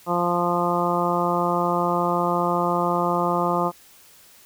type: harmonic tone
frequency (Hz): 174.61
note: F3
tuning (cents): 0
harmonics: 1 / 2 / 3 / 4 / 5 / 6 / 7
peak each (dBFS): -27 / -27 / -27 / -27 / -27 / -27 / -27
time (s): 0.06-3.72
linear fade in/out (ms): 50
effects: white hiss -51 dBFS RMS until 4.45 s